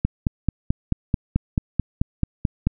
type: click train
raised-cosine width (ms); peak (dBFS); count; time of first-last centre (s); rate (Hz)
5; -6; 13; 0.05-2.67; 4.58
effects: none